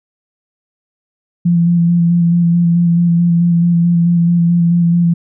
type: tone with vibrato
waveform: sine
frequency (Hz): 171.2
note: F3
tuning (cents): -34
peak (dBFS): -8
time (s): 1.45-5.14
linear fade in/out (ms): 10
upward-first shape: square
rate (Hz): 4.6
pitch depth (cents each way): 17
effects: none